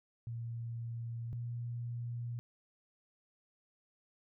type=tone pair in turn; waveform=sine; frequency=116.54 / 119.13 Hz; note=A#2 / A#2; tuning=0 / +38 cents; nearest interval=unison; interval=38 cents; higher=second; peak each=-38 / -37 dBFS; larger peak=second; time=0.27-1.33 / 1.33-2.39 s; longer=neither; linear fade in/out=0 ms; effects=none